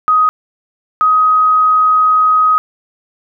sine tone pair in turn, 1254 / 1258.8 Hz, D#6 / D#6, +13 / +20 cents, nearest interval unison, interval 7 cents, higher second, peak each -7 dBFS, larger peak neither, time 0.08-0.29 / 1.01-2.58 s, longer second, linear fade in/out 0 ms, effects none

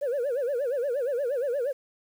sine tone with vibrato, 523 Hz, C5, 1 cent flat, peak -23 dBFS, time 0.01-1.73 s, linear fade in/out 20 ms, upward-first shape sine, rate 8.5 Hz, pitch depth 200 cents each way, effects tanh soft clip ceiling -23 dBFS + 9-bit

